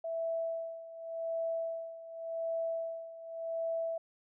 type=tone with tremolo; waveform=sine; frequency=659.3 Hz; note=E5; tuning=in tune; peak=-31 dBFS; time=0.04-3.98 s; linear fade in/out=5 ms; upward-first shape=sine; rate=0.88 Hz; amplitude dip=80%; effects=none